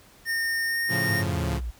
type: tone with pitch glide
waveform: square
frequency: 1827 to 1844 Hz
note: A#6 to A#6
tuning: -35 to -19 cents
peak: -25 dBFS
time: 0.25-1.24 s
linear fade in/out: 50 ms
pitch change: +16 cents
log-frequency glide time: 0.67-0.78 s
type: chord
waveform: sawtooth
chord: A augmented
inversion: none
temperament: equal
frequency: 110 / 138.59 / 174.61 Hz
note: A2 / C#3 / E#3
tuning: 0 / 0 / 0 cents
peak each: -27 dBFS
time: 0.88-1.61 s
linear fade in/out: 50 ms
type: linear sweep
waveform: sine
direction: down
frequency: 110 to 54.3 Hz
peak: -28 dBFS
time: 1.09-1.71 s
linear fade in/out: 10 ms
effects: pink hiss -54 dBFS RMS until 1.79 s